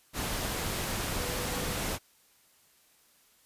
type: tone in noise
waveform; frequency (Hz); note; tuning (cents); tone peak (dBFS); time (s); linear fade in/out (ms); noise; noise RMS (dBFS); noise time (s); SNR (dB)
sine; 493.9; B4; 0; -41; 1.16-1.79; 50; pink; -33; 0.13-1.99; -11
effects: white hiss -64 dBFS RMS until 3.45 s + resampled to 32000 Hz